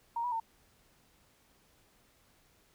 sine tone with pitch steps, 933 / 976 / 906 Hz, A#5 / B5 / A#5, +1 / -21 / -50 cents, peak -31 dBFS, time 0.16-0.4 s, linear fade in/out 5 ms, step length 80 ms, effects pink hiss -67 dBFS RMS until 2.74 s

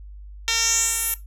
10% pulse tone with band-pass filter sweep, 456.9 Hz, A#4, 35 cents flat, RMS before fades -22 dBFS, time 0.48-1.14 s, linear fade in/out 0 ms, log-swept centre 4400 to 12000 Hz, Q 3.5, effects noise-tail reverb RT60 0.2 s tail -17 dB re dry + added 50 Hz sine -37 dBFS peak until 1.26 s

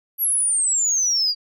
sine exponential sweep, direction down, 11840 to 4717 Hz, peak -16 dBFS, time 0.18-1.35 s, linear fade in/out 50 ms, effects tanh soft clip ceiling -13 dBFS

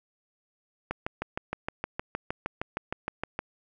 click train, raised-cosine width 0.5 ms, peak -15 dBFS, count 17, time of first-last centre 0.91-3.391 s, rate 6.45 Hz, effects none

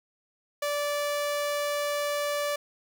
sawtooth tone, 582 Hz, D5, 16 cents flat, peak -23 dBFS, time 0.62-2.56 s, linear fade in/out 5 ms, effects none

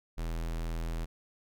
square tone, 41.2 Hz, E1, in tune, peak -33 dBFS, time 0.17-1.06 s, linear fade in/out 20 ms, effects none

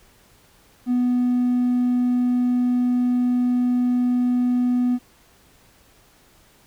triangle tone, 246.9 Hz, B3, in tune, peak -14 dBFS, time 0.86-4.99 s, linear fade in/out 50 ms, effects tanh soft clip ceiling -12 dBFS + pink hiss -55 dBFS RMS until 6.66 s

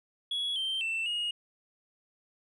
sine tone with pitch steps, 3358 / 3134 / 2674 / 2872 Hz, G#7 / G7 / E7 / F7, +18 / -1 / +24 / +48 cents, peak -27 dBFS, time 0.31-1.31 s, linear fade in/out 5 ms, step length 250 ms, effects tanh soft clip ceiling -28 dBFS

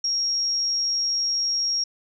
sine tone, 5588 Hz, F8, in tune, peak -21 dBFS, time 0.04-1.84 s, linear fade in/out 5 ms, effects none

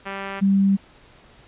5% pulse / sine tone pair in turn, 196 / 196 Hz, G3 / G3, 0 / 0 cents, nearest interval unison, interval 0 cents, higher neither, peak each -17 / -14 dBFS, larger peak second, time 0.05-0.41 / 0.41-0.77 s, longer neither, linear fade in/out 20 ms, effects pink hiss -51 dBFS RMS until 1.47 s + resampled to 8000 Hz

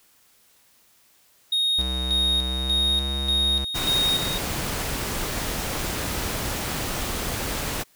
triangle tone with tremolo, 3729 Hz, A#7, in tune, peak -18 dBFS, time 1.52-4.38 s, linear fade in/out 5 ms, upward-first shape square, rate 1.7 Hz, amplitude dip 60%
square tone with pitch glide, 64.5 to 68.1 Hz, C2 to C#2, -24 to -30 cents, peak -27 dBFS, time 1.78-3.65 s, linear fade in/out 10 ms, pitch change +94 cents, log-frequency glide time 2.49-2.94 s
pink noise, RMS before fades -28 dBFS, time 3.74-7.84 s, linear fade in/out 20 ms
effects white hiss -59 dBFS RMS until 7.95 s

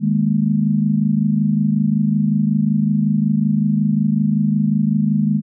sine chord, D# suspended fourth, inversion none, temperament equal, 155.56 / 207.7 / 233.1 Hz, D#3 / G#3 / A#3, 0 / 0 / 0 cents, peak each -19 / -16 / -21 dBFS, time 0-5.42 s, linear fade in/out 50 ms, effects none

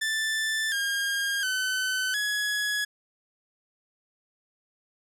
sawtooth tone with pitch steps, 1764 / 1617 / 1517 / 1682 Hz, A6 / G#6 / F#6 / G#6, +4 / -47 / +43 / +22 cents, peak -22 dBFS, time 0.01-2.85 s, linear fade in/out 10 ms, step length 710 ms, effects low-pass 12000 Hz 12 dB/octave

